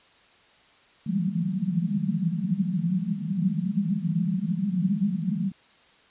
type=band-pass noise; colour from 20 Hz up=pink; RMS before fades=-26 dBFS; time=1.06-5.52 s; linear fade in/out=5 ms; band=160 to 210 Hz; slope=96 dB/octave; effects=white hiss -57 dBFS RMS until 6.1 s + resampled to 8000 Hz